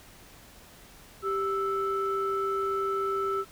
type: tone pair together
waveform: sine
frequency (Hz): 392 / 1318.5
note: G4 / E6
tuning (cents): 0 / 0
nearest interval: octave + major sixth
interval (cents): 2100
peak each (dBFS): -28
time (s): 1.22-3.45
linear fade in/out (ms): 50
effects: tanh soft clip ceiling -20 dBFS + pink hiss -52 dBFS RMS until 3.51 s